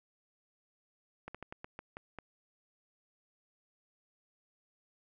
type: slowing click train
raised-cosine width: 0.5 ms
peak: -28 dBFS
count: 8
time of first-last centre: 1.28-2.187 s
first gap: 66 ms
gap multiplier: 1.22
effects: none